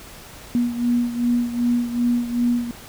sine beating tone pair, 239.9 / 242.5 Hz, A#3 / B3, +50 / -31 cents, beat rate 2.6 Hz, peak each -19 / -24 dBFS, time 0.55-2.71 s, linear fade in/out 0 ms, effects pink hiss -41 dBFS RMS until 2.88 s

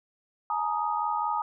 sine chord, Ab suspended second, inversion none, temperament equal with one note detuned, 847.6 / 932.3 / 1244.5 Hz, Ab5 / Bb5 / Eb6, +35 / 0 / 0 cents, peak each -30 dBFS, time 0.5-1.42 s, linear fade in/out 2 ms, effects none

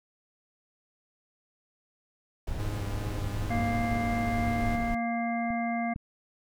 brown noise, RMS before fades -34 dBFS, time 2.47-4.95 s, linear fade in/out 5 ms
45% pulse tone with vibrato, 102.6 Hz, G#2, 21 cents flat, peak -33 dBFS, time 2.58-4.77 s, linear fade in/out 20 ms, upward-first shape triangle, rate 2.5 Hz, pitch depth 33 cents each way
clicks, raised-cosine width 5 ms, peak -31 / -29 / -25 dBFS, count 3, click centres 3.441 / 5.505 / 5.961 s
harmonic tone, 233.1 Hz, A#3, in tune, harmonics 1 / 3 / 5 / 7 / 9, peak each -30 / -31 / -43 / -45 / -37 dBFS, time 3.5-5.94 s, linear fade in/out 10 ms
effects none

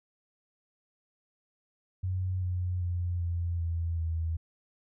sine tone with pitch steps, 92.5 / 90.23 / 88.02 / 85.86 / 83.75 / 81.7 Hz, F#2 / F#2 / F2 / F2 / E2 / E2, 0 / -43 / +14 / -29 / +28 / -15 cents, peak -28 dBFS, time 2.03-4.37 s, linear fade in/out 10 ms, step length 390 ms, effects none

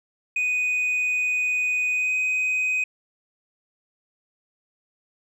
sine tone with pitch glide, 2489 to 2509 Hz, D#7 to D#7, 0 to +14 cents, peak -18 dBFS, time 0.36-2.84 s, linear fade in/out 5 ms, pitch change +14 cents, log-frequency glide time 1.91-2.14 s, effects tanh soft clip ceiling -20 dBFS + 10-bit

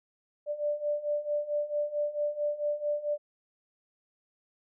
sine beating tone pair, 587.3 / 591.8 Hz, D5 / D5, 0 / +13 cents, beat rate 4.5 Hz, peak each -33 / -30 dBFS, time 0.46-3.18 s, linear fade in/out 50 ms, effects none

